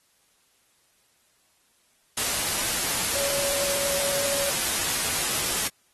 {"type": "tone in noise", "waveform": "sine", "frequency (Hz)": 562, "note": "C#5", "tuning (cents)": 24, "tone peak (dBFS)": -30, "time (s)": [3.15, 4.5], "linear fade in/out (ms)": 5, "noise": "white", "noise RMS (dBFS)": -26, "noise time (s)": [2.17, 5.68], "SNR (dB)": -7, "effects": ["white hiss -65 dBFS RMS until 5.93 s", "AAC 32 kbps"]}